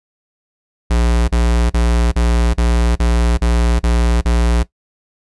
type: tone bursts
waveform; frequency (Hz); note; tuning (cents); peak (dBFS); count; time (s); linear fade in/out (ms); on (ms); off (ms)
square; 58.7; A#1; +13; -12; 9; 0.9-4.632; 10; 380; 39
effects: noise-tail reverb RT60 0.1 s tail -17 dB re dry + resampled to 24000 Hz